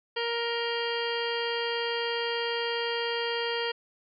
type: harmonic tone with a mistuned harmonic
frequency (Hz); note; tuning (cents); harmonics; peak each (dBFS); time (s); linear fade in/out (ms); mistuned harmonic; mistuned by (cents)
468.4; A#4; +8; 1 / 2 / 3 / 4 / 5 / 6 / 7 / 9 / 10; -31 / -36 / -39 / -36 / -42 / -37 / -37 / -45 / -41; 0.16-3.72; 10; 7; -34
effects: none